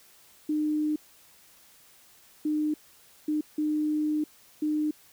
sine tone bursts at uneven times, 303.7 Hz, D#4, 42 cents flat, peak -24 dBFS, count 5, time 0.49-0.96 / 2.45-2.74 / 3.28-3.41 / 3.58-4.24 / 4.62-4.91 s, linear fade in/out 5 ms, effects white hiss -57 dBFS RMS until 5.12 s

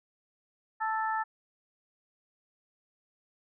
harmonic tone, 440 Hz, A4, in tune, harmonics 2 / 3 / 4, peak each -30 / -34 / -36 dBFS, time 0.8-1.24 s, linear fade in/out 20 ms, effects none

